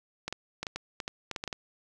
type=clicks; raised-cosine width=0.2 ms; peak=-17 dBFS; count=12; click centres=0.28 / 0.326 / 0.63 / 0.668 / 0.76 / 1.002 / 1.079 / 1.313 / 1.362 / 1.439 / 1.477 / 1.528 s; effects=none